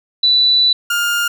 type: tone pair in turn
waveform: sine / 30% pulse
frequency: 3969 / 1410.2 Hz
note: B7 / F6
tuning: +8 / +16 cents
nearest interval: octave + tritone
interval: 1792 cents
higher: first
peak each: -9 / -12 dBFS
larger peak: first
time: 0.23-0.73 / 0.9-1.28 s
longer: first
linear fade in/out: 5 ms
effects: none